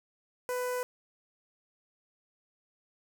sawtooth tone with notch filter, 498 Hz, B4, 14 cents sharp, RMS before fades -33 dBFS, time 0.49-0.83 s, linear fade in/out 0 ms, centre 3600 Hz, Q 0.75, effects 9-bit

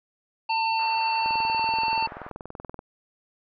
harmonic tone, 898 Hz, A5, 35 cents sharp, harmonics 1 / 3 / 5, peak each -23 / -29 / -33 dBFS, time 0.49-2.07 s, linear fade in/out 10 ms
white band-pass noise, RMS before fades -43 dBFS, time 0.79-2.29 s, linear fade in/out 0 ms, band 590 to 1500 Hz, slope 24 dB/octave
click train, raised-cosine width 1 ms, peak -23 dBFS, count 33, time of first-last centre 1.26-2.791 s, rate 20.9 Hz
effects none

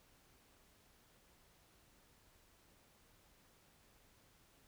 silence, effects pink hiss -69 dBFS RMS until 4.67 s

